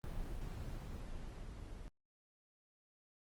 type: noise with level ramp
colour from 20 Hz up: brown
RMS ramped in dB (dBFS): -42 to -49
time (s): 0.04-1.88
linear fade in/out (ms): 0
effects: Opus 24 kbps